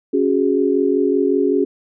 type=chord; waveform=sine; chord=C# suspended fourth; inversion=none; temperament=equal; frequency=277.2 / 370 / 415.3 Hz; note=C#4 / F#4 / G#4; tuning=0 / 0 / 0 cents; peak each=-18 dBFS; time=0.13-1.65 s; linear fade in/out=10 ms; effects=none